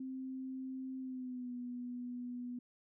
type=tone with pitch glide; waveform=sine; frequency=261.6 to 245.5 Hz; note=C4 to B3; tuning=0 to -10 cents; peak=-40 dBFS; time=0-2.59 s; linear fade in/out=5 ms; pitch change=-110 cents; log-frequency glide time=0.99-1.53 s; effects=none